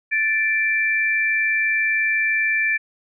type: tone pair together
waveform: sine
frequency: 1757 / 2349 Hz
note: A6 / D7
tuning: -3 / 0 cents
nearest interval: perfect fourth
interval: 503 cents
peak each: -20 dBFS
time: 0.11-2.78 s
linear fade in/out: 20 ms
effects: none